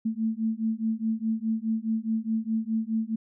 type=beating tone pair; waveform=sine; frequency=220 / 224.8 Hz; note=A3 / A3; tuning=0 / +37 cents; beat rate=4.8 Hz; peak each=-28 dBFS; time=0.05-3.16 s; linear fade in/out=10 ms; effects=none